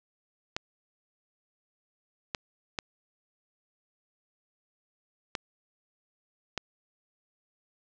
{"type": "clicks", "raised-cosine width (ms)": 0.2, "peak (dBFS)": -13, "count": 5, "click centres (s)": [0.565, 2.348, 2.788, 5.352, 6.577], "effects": ["low-pass 7000 Hz 12 dB/octave"]}